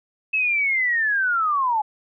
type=linear sweep; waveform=sine; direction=down; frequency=2613 to 829 Hz; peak=-18 dBFS; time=0.33-1.82 s; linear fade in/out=10 ms; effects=none